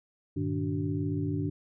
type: tone cluster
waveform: sine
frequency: 99.5 / 117.8 / 153.4 / 290.9 / 377.6 Hz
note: G2 / A#2 / D#3 / D4 / F#4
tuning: +26 / +19 / -24 / -16 / +35 cents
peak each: -33 / -40 / -33 / -32 / -39 dBFS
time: 0.36-1.5 s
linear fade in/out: 10 ms
effects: none